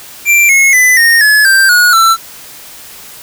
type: tone with pitch steps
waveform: square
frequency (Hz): 2357 / 2174 / 2005 / 1849.3 / 1705.6 / 1573.1 / 1450.9 / 1338.2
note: D7 / C#7 / B6 / A#6 / G#6 / G6 / F#6 / E6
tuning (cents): +6 / -34 / +26 / -14 / +46 / +6 / -34 / +26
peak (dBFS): -5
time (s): 0.25-2.17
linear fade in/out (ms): 50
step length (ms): 240
effects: white hiss -32 dBFS RMS until 3.22 s